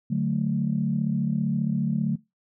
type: chord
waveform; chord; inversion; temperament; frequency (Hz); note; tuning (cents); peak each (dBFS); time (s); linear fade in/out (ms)
sine; D major; none; equal; 146.83 / 185 / 220; D3 / F#3 / A3; 0 / 0 / 0; -26; 0.1-2.16; 10
effects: noise-tail reverb RT60 0.2 s tail -21 dB re dry + tanh soft clip ceiling -12 dBFS

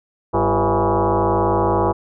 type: tone with frequency modulation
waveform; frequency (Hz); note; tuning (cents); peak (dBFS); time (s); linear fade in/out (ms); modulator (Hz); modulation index
sine; 247.8; B3; +6; -14; 0.33-1.93; 20; 147; 5.7
effects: none

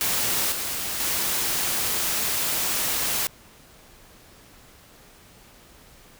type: noise with level steps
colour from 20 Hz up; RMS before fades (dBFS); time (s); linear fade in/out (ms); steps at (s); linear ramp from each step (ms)
white; -24 / -29 / -25; 0.01-3.27; 0; 0.52 / 1; 2
effects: pink hiss -51 dBFS RMS until 6.19 s

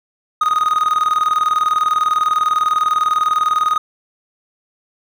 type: tone with tremolo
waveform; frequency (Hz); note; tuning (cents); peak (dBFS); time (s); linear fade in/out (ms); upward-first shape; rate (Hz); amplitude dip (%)
triangle; 1244.5; D#6; 0; -9; 0.41-3.78; 5; square; 20; 65
effects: none

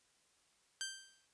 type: tone with exponential decay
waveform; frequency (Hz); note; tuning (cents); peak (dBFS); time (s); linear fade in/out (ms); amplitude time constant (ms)
10% pulse; 1568; G6; 0; -28; 0.81-1.26; 0; 96
effects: white hiss -73 dBFS RMS until 1.33 s + resampled to 22050 Hz

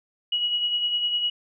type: tone with tremolo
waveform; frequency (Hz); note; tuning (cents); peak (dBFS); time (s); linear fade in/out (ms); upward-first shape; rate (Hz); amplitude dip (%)
sine; 2912; F#7; -28; -20; 0.32-1.3; 5; sine; 9.9; 45
effects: none

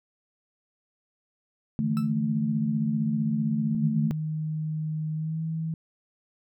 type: chord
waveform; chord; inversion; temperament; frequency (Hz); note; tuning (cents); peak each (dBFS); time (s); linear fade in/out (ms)
sine; D suspended second; none; equal with one note detuned; 149.31 / 164.81 / 220; D3 / E3 / A3; +29 / 0 / 0; -29 / -31 / -25; 1.79-4.11; 0
type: tone with exponential decay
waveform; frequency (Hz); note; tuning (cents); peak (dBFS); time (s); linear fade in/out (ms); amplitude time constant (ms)
40% pulse; 1318.5; E6; 0; -33; 1.97-2.12; 0; 32
type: tone with pitch glide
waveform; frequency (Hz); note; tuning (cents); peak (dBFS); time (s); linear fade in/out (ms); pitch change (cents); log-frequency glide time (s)
sine; 155.56 to 160.95; D#3 to E3; 0 to -41; -27; 3.75-5.74; 2; +59; 5.14-5.42
effects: none

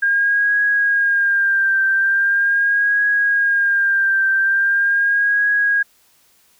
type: tone with vibrato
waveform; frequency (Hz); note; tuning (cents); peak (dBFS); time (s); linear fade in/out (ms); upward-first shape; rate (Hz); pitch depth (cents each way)
sine; 1611; G6; +47; -13; 0.02-5.83; 10; triangle; 0.41; 50
effects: white hiss -56 dBFS RMS until 6.59 s

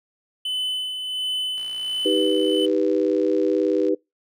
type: tone with tremolo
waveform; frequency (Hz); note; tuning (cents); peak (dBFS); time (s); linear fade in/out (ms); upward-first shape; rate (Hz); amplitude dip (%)
triangle; 3018; F#7; +34; -20; 0.45-2.66; 5; sine; 1.4; 45
type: click train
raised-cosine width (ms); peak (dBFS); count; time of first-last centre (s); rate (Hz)
0.2; -27; 139; 1.58-3.884; 59.9
type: chord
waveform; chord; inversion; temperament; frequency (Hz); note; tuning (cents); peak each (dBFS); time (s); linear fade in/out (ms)
sine; Eb augmented; none; equal with one note detuned; 313.5 / 392 / 493.9; Eb4 / G4 / B4; +13 / 0 / 0; -22; 2.05-3.95; 10
effects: noise-tail reverb RT60 0.2 s tail -25 dB re dry

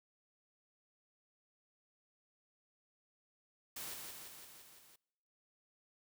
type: noise with echo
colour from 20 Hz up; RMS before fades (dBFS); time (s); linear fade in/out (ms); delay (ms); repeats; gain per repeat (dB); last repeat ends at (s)
white; -45; 3.76-3.94; 5; 170; 6; -3; 4.96
effects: noise-tail reverb RT60 1.0 s tail -26 dB re dry

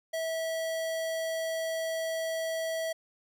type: tone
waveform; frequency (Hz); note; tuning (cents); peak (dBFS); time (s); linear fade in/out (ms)
square; 650; E5; -24; -31; 0.13-2.93; 10
effects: none

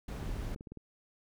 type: noise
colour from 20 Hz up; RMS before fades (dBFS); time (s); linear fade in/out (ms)
brown; -38; 0.08-0.55; 5
type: clicks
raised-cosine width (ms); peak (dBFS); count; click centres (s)
3; -33; 11; 0.228 / 0.292 / 0.358 / 0.407 / 0.449 / 0.526 / 0.561 / 0.609 / 0.672 / 0.72 / 0.773
effects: none

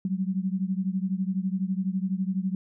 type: beating tone pair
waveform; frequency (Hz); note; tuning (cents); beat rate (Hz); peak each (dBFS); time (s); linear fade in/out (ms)
sine; 185 / 197; F#3 / G3; 0 / +9; 12; -27 / -29; 0.05-2.55; 2
effects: none

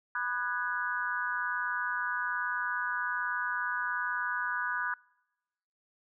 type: chord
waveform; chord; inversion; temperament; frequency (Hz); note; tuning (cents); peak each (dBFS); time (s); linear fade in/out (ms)
sine; G# minor seventh; first; equal with one note detuned; 987.8 / 1216.8 / 1480 / 1661.2; B5 / D#6 / F#6 / G#6; 0 / -39 / 0 / 0; -37 / -38 / -33 / -36; 0.15-4.94; 2
effects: noise-tail reverb RT60 1.0 s tail -26 dB re dry

